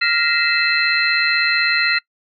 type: tone cluster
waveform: sine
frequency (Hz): 1394 / 1885 / 2041 / 2625 / 4123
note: F6 / A#6 / C7 / E7 / C8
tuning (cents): -4 / +19 / -44 / -8 / -26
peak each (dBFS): -21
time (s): 0.01-1.99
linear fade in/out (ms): 10
effects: noise-tail reverb RT60 0.1 s tail -23 dB re dry